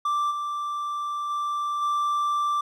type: tone with level steps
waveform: triangle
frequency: 1174.7 Hz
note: D6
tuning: in tune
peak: -20 / -25 / -23 / -20 dBFS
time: 0.05-2.61 s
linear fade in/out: 5 ms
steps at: 0.3 / 1.29 / 1.81 s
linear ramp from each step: 20 ms
effects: none